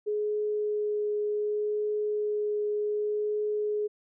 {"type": "tone with vibrato", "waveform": "sine", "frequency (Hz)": 419.8, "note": "G#4", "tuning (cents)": 19, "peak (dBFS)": -26, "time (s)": [0.06, 3.88], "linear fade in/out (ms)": 20, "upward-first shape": "triangle", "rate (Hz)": 0.67, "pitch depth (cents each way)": 8, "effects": []}